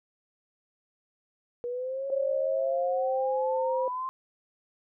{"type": "exponential sweep", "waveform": "sine", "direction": "up", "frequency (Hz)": [478.5, 1056], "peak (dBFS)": -30, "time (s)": [1.64, 4.09], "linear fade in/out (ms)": 0}
{"type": "tone with pitch glide", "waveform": "sine", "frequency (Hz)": [539, 519.7], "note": ["C#5", "C5"], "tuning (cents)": [-49, -12], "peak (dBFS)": -26, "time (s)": [2.1, 3.88], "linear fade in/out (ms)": 2, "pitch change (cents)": -63, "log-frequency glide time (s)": [2.49, 3.37]}
{"effects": []}